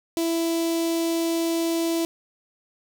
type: tone with notch filter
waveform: sawtooth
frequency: 332 Hz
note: E4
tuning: 12 cents sharp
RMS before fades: -24 dBFS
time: 0.17-2.05 s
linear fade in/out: 0 ms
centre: 1500 Hz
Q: 0.56
effects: 9-bit